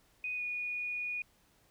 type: tone with pitch glide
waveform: sine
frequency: 2489 to 2456 Hz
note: D#7 to D#7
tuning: 0 to -23 cents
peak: -34 dBFS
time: 0.24-1.22 s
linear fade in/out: 2 ms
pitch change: -23 cents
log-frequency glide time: 0.36-0.41 s
effects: pink hiss -68 dBFS RMS until 1.7 s